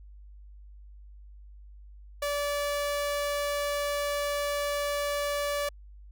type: tone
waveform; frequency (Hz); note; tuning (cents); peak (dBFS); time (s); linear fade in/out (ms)
sawtooth; 578; D5; -28; -24; 2.22-5.69; 5
effects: added 50 Hz sine -46 dBFS peak until 6.11 s